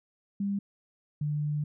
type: tone pair in turn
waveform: sine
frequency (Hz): 199.8 / 148.65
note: G3 / D3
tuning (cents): +33 / +21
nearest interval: perfect fourth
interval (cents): 512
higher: first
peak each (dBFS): -27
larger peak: neither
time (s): 0.4-0.59 / 1.21-1.64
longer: second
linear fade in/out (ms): 5
effects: none